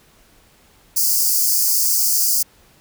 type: high-pass noise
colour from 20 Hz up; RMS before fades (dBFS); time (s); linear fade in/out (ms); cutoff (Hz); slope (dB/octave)
white; -17; 0.96-2.43; 10; 4600; 96
effects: pink hiss -53 dBFS RMS until 2.8 s